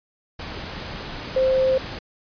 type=tone in noise; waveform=sine; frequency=523.3 Hz; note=C5; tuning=in tune; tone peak=-16 dBFS; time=1.36-1.78 s; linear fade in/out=5 ms; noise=pink; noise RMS=-33 dBFS; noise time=0.39-1.99 s; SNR=+14 dB; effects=resampled to 11025 Hz